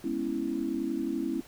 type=chord; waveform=sine; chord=C# minor seventh; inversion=second; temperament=equal with one note detuned; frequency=207.7 / 246.2 / 277.2 / 329.6 Hz; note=G#3 / B3 / C#4 / E4; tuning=0 / -5 / 0 / 0 cents; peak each=-38 / -35 / -33 / -32 dBFS; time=0.04-1.41 s; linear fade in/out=5 ms; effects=pink hiss -53 dBFS RMS until 1.47 s